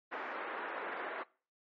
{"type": "band-pass noise", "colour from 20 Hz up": "white", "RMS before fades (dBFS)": -41, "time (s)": [0.11, 1.24], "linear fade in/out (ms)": 20, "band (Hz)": [320, 1800], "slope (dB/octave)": 24, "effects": ["noise-tail reverb RT60 0.4 s tail -22 dB re dry", "MP3 32 kbps"]}